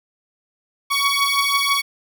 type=beating tone pair; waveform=15% pulse; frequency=1118 / 1124.1 Hz; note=C#6 / C#6; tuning=+14 / +24 cents; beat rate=6.1 Hz; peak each=-14 / -13 dBFS; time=0.9-1.82 s; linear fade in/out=20 ms; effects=none